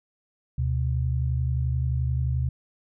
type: tone pair together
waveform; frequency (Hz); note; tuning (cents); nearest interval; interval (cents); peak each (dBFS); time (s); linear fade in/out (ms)
sine; 74.55 / 126; D2 / B2; +27 / +35; major sixth; 908; -25; 0.58-2.49; 5
effects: none